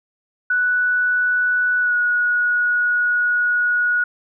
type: tone with pitch glide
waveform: sine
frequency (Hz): 1480 to 1456.3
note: F#6 to F#6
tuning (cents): 0 to -28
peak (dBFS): -15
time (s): 0.5-4.04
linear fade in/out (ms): 5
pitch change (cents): -28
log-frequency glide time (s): 1.8-1.94
effects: none